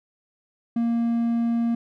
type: tone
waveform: triangle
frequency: 233.1 Hz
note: A#3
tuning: in tune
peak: -18 dBFS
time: 0.76-1.75 s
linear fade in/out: 5 ms
effects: none